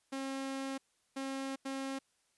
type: tone bursts at uneven times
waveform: sawtooth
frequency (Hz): 269.6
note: C#4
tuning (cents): -48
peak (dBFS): -33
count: 3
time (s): 0.12-0.78 / 1.16-1.56 / 1.65-1.99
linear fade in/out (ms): 10
effects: white hiss -75 dBFS RMS until 2.37 s + resampled to 24000 Hz